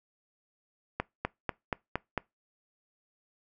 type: accelerating click train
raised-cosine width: 0.5 ms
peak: -14 dBFS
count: 6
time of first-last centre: 1-2.177 s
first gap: 250 ms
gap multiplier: 0.97
effects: noise-tail reverb RT60 0.2 s tail -23 dB re dry